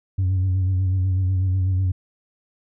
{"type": "tone with vibrato", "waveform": "sine", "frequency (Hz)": 93.4, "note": "F#2", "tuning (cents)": 17, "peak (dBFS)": -15, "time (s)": [0.18, 1.92], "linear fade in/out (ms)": 10, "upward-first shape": "sine", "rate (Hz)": 8.1, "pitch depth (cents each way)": 43, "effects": ["tanh soft clip ceiling -16 dBFS"]}